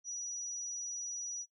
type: tone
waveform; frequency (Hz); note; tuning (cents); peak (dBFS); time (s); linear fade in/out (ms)
sine; 5840; F#8; -24; -38; 0.04-1.46; 50
effects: noise-tail reverb RT60 0.1 s tail -21 dB re dry